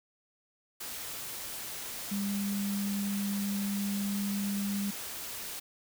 sine tone in noise, 200.8 Hz, G3, 42 cents sharp, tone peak -30 dBFS, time 2.11-4.91 s, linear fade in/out 10 ms, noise white, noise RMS -40 dBFS, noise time 0.8-5.6 s, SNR +7 dB, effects none

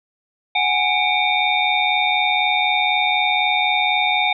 sine tone cluster, 741 / 825 / 2250 / 2388 / 3654 Hz, F#5 / G#5 / C#7 / D7 / A#7, +2 / -12 / +25 / +28 / -35 cents, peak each -22 dBFS, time 0.55-4.33 s, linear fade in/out 5 ms, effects none

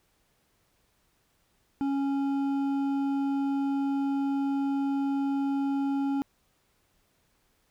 triangle tone with hard clipping, 276.5 Hz, C#4, 4 cents flat, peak -27 dBFS, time 1.81-6.22 s, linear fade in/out 0 ms, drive 11 dB, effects pink hiss -70 dBFS RMS until 7.7 s

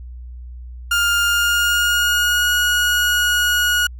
30% pulse tone with pitch glide, 1408 to 1450.1 Hz, F6 to F#6, +14 to -35 cents, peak -12 dBFS, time 0.91-3.87 s, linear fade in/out 5 ms, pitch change +51 cents, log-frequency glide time 1.24-2.51 s, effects added 61 Hz sine -31 dBFS peak until 3.99 s

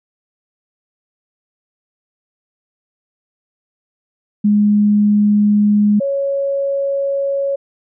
sine tone pair in turn, 207.7 / 554.5 Hz, G#3 / C#5, 0 / 0 cents, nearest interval octave + perfect fourth, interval 1700 cents, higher second, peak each -9 / -15 dBFS, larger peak first, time 4.44-6 / 6-7.56 s, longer neither, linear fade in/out 10 ms, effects none

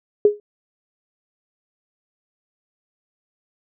sine tone with exponential decay, 415.3 Hz, G#4, in tune, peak -6 dBFS, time 0.25-0.4 s, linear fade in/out 2 ms, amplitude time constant 31 ms, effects none

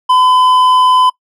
triangle tone with hard clipping, 1012 Hz, B5, 42 cents sharp, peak -8 dBFS, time 0.09-1.1 s, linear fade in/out 10 ms, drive 10 dB, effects noise-tail reverb RT60 0.1 s tail -22 dB re dry

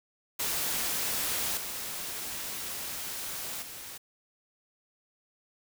white noise with level steps, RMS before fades -31 / -37 / -43 dBFS, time 0.39-3.98 s, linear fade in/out 10 ms, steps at 1.57 / 3.62 s, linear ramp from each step 2 ms, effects none

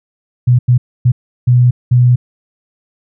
sine tone bursts at uneven times, 123.47 Hz, B2, in tune, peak -5 dBFS, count 5, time 0.47-0.59 / 0.68-0.78 / 1.05-1.12 / 1.47-1.71 / 1.91-2.16 s, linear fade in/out 10 ms, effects none

